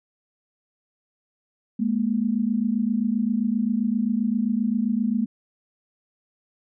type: tone pair together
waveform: sine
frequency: 210 / 237.6 Hz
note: G#3 / A#3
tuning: +19 / +33 cents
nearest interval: major second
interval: 214 cents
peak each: -23 dBFS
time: 1.79-5.26 s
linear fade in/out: 10 ms
effects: none